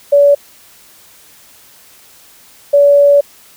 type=tone pair in turn; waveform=sine; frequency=571 / 571 Hz; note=D5 / D5; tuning=-49 / -49 cents; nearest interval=unison; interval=0 cents; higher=neither; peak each=-4 dBFS; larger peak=neither; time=0.12-0.35 / 2.73-3.21 s; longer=second; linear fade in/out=10 ms; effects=white hiss -43 dBFS RMS until 3.56 s